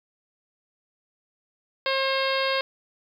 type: harmonic tone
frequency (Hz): 536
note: C5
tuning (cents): +42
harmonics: 1 / 2 / 3 / 4 / 5 / 6 / 7 / 8 / 9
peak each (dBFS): -26 / -29 / -31 / -32 / -33 / -34 / -34 / -35 / -36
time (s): 1.86-2.61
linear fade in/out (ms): 2
effects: 9-bit